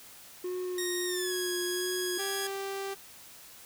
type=tone with vibrato; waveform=triangle; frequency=360 Hz; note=F#4; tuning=47 cents flat; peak=-30 dBFS; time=0.44-2.18 s; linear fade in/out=5 ms; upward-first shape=sine; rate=1.5 Hz; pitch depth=23 cents each way
type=tone with pitch glide; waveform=10% pulse; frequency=1864.7 to 1661.3 Hz; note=A#6 to G#6; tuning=0 to 0 cents; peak=-24 dBFS; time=0.78-2.47 s; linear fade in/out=2 ms; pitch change=-200 cents; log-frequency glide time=1.06-1.34 s
type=tone; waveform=sawtooth; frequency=392 Hz; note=G4; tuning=in tune; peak=-30 dBFS; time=2.18-2.95 s; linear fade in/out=20 ms
effects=white hiss -51 dBFS RMS until 3.65 s